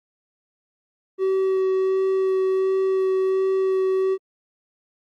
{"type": "tone with vibrato", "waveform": "triangle", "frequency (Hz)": 380.3, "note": "F#4", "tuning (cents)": 48, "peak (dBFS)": -16, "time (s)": [1.18, 4.18], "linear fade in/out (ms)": 50, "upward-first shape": "sine", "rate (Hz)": 1.4, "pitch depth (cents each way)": 9, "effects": ["Opus 24 kbps"]}